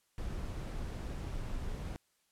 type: noise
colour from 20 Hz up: brown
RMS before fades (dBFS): -39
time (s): 0.18-1.96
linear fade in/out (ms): 0
effects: white hiss -75 dBFS RMS until 2.31 s + low-pass 12000 Hz 12 dB/octave